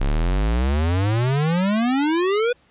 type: exponential sweep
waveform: square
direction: up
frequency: 32.66 to 498.5 Hz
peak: -18 dBFS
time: 0-2.53 s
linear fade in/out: 10 ms
effects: pink hiss -58 dBFS RMS until 2.7 s + resampled to 8000 Hz